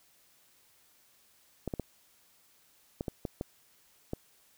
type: clicks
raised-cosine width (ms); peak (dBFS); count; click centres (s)
2; -20; 8; 1.677 / 1.738 / 1.797 / 3.009 / 3.082 / 3.252 / 3.411 / 4.134
effects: white hiss -65 dBFS RMS until 4.57 s